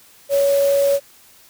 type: tone in noise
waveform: sine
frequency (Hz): 560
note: C#5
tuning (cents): +18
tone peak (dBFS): -13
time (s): 0.29-1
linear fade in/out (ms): 50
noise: white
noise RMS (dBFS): -31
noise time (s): 0.29-1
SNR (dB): +15
effects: white hiss -49 dBFS RMS until 1.49 s